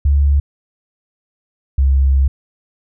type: tone pair in turn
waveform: sine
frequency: 71 / 67.57 Hz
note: C#2 / C#2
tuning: +42 / -44 cents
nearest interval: minor second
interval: 86 cents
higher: first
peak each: -9 dBFS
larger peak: neither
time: 0.05-0.4 / 1.78-2.28 s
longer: second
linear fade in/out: 5 ms
effects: none